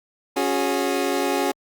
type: chord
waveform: 25% pulse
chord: C# suspended fourth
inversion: none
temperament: equal with one note detuned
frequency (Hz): 277.2 / 364.3 / 415.3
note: C#4 / F#4 / G#4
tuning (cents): 0 / -27 / 0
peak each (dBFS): -21 / -21 / -22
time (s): 0.36-1.52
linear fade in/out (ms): 10
effects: Opus 48 kbps